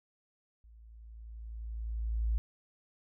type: tone with level ramp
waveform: sine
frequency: 55.8 Hz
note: A1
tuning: 25 cents sharp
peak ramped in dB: -54 to -26 dBFS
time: 0.64-2.38 s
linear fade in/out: 0 ms
effects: none